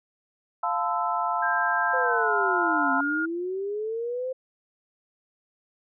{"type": "chord", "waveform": "sine", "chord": "F major seventh", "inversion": "none", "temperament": "equal with one note detuned", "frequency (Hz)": [698.5, 880, 1022, 1318.5], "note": ["F5", "A5", "C6", "E6"], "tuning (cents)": [0, 0, -41, 0], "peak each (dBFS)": -29, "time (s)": [0.63, 3.01], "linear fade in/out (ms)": 5}
{"type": "tone with pitch glide", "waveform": "sine", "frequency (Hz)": [1594, 1420.1], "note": ["G6", "F6"], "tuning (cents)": [28, 29], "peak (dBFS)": -25, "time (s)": [1.42, 3.26], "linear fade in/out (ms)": 10, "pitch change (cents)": -199, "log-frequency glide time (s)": [2.01, 2.34]}
{"type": "linear two-way sweep", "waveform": "sine", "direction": "down then up", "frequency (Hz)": [523.3, 265.8, 523.3], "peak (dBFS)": -27, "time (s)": [1.93, 4.33], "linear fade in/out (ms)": 10, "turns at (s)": 2.93}
{"effects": []}